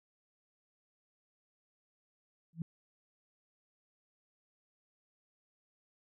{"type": "tone with exponential growth", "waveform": "sine", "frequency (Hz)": 164.81, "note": "E3", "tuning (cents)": 0, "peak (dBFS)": -30, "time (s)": [2.53, 2.62], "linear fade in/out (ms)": 2, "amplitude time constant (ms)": 19, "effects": []}